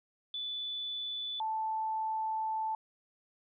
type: tone pair in turn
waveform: sine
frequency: 3479 / 878.3 Hz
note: A7 / A5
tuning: -20 / -3 cents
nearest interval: 2 octaves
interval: 2383 cents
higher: first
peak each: -35 / -31 dBFS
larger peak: second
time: 0.34-1.4 / 1.4-2.75 s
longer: second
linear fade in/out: 2 ms
effects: none